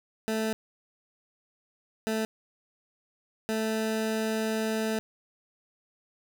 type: tone bursts at uneven times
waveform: 20% pulse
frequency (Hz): 220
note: A3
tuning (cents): 0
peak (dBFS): -22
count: 3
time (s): 0.28-0.53 / 2.07-2.25 / 3.49-4.99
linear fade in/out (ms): 0
effects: none